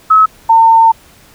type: tone pair in turn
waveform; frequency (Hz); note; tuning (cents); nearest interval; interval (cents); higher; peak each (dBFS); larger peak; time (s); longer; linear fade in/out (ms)
sine; 1287 / 905.3; E6 / A5; -42 / +49; tritone; 609; first; -3; neither; 0.1-0.26 / 0.49-0.92; second; 10
effects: pink hiss -43 dBFS RMS until 1.34 s